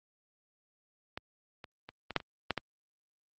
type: clicks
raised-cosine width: 0.3 ms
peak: -21 / -28 / -28 / -22 / -10 / -29 / -13 / -16 dBFS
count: 8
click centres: 1.175 / 1.642 / 1.89 / 2.107 / 2.163 / 2.202 / 2.507 / 2.577 s
effects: high-pass 60 Hz 12 dB/octave + Opus 48 kbps